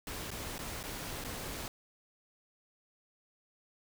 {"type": "noise with dropouts", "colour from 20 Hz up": "pink", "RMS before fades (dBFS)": -41, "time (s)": [0.07, 1.68], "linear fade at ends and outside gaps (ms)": 1, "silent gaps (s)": [[0.305, 0.314], [0.581, 0.59], [0.83, 0.838], [1.24, 1.247]], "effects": []}